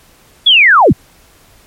sine linear sweep, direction down, 3488 to 51.91 Hz, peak -3 dBFS, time 0.46-0.93 s, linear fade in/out 10 ms, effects pink hiss -46 dBFS RMS until 1.66 s + MP3 64 kbps

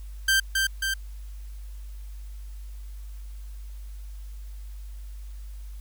sawtooth tone with echo, 1568 Hz, G6, in tune, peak -15 dBFS, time 0.28-0.4 s, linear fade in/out 5 ms, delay 270 ms, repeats 2, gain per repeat -3 dB, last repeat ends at 0.94 s, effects added 50 Hz sine -36 dBFS peak until 5.8 s + white hiss -58 dBFS RMS until 5.8 s

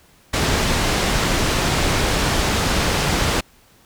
pink low-pass noise, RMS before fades -19 dBFS, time 0.33-3.41 s, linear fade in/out 10 ms, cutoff 7000 Hz, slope 12 dB/octave, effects pink hiss -53 dBFS RMS until 3.85 s

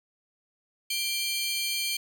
sawtooth tone cluster, 2369 / 3154 / 4329 Hz, D7 / G7 / C#8, +14 / +10 / -42 cents, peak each -29 dBFS, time 0.9-1.97 s, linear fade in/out 5 ms, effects none

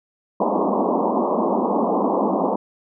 pink band-pass noise, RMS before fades -20 dBFS, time 0.4-2.56 s, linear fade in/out 5 ms, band 190 to 1100 Hz, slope 96 dB/octave, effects none

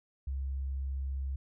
sine tone, 67.4 Hz, C#2, 48 cents flat, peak -32 dBFS, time 0.27-1.36 s, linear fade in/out 5 ms, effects none

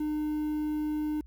triangle tone with quantisation, 303.1 Hz, D#4, 45 cents flat, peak -26 dBFS, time 0-1.21 s, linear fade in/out 5 ms, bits 9, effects added 60 Hz sine -47 dBFS peak until 1.26 s

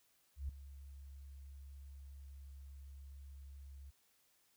sine tone with ADSR envelope, 69 Hz, C#2, 7 cents flat, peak -36 dBFS, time 0.36-3.91 s, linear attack 130 ms, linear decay 4 ms, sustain -14 dB, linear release 16 ms, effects white hiss -74 dBFS RMS until 4.56 s

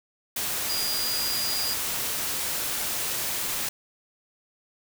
sine tone in noise, 4852 Hz, D#8, 44 cents flat, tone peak -28 dBFS, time 0.69-1.74 s, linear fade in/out 5 ms, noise white, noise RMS -29 dBFS, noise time 0.36-3.69 s, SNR -2 dB, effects none

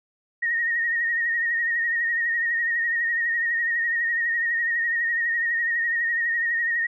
sine tone with vibrato, 1864.7 Hz, A#6, in tune, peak -21 dBFS, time 0.42-6.87 s, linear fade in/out 10 ms, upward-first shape triangle, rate 12 Hz, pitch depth 53 cents each way, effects none

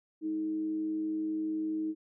sine tone with frequency modulation, 315.2 Hz, D#4, 23 cents sharp, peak -30 dBFS, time 0.21-1.95 s, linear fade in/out 50 ms, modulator 112 Hz, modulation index 0.21, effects none

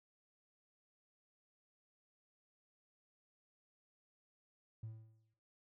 triangle tone with exponential decay, 110.7 Hz, A2, 11 cents sharp, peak -39 dBFS, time 4.83-5.34 s, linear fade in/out 5 ms, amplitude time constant 110 ms, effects noise-tail reverb RT60 0.5 s tail -17 dB re dry + tanh soft clip ceiling -39 dBFS

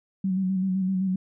sine tone with vibrato, 188.6 Hz, F#3, 33 cents sharp, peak -22 dBFS, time 0.24-1.16 s, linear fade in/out 5 ms, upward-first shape square, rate 7.8 Hz, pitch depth 33 cents each way, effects none

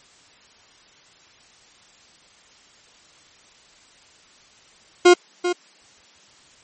40% pulse tone with echo, 355.4 Hz, F4, 30 cents sharp, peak -7 dBFS, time 5.05-5.14 s, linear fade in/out 10 ms, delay 390 ms, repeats 1, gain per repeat -11 dB, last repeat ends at 5.53 s, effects white hiss -52 dBFS RMS until 6.63 s + MP3 32 kbps

